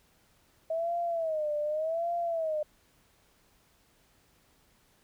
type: tone with vibrato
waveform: sine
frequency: 640 Hz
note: D#5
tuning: 49 cents sharp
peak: -28 dBFS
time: 0.7-2.63 s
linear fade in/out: 5 ms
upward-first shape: sine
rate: 0.86 Hz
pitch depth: 130 cents each way
effects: pink hiss -66 dBFS RMS until 5.03 s